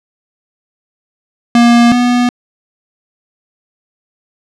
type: tone pair in turn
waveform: square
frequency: 237 / 244.5 Hz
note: A#3 / B3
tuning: +29 / -17 cents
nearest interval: minor second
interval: 54 cents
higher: second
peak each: -5 / -9 dBFS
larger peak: first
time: 1.55-1.92 / 1.92-2.29 s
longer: neither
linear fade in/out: 2 ms
effects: low-pass 6000 Hz 12 dB/octave